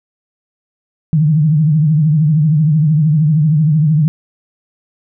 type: tone with vibrato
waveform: sine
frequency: 153.6 Hz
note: D#3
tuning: 22 cents flat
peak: -8 dBFS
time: 1.13-4.08 s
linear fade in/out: 0 ms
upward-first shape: triangle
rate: 13 Hz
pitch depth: 130 cents each way
effects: none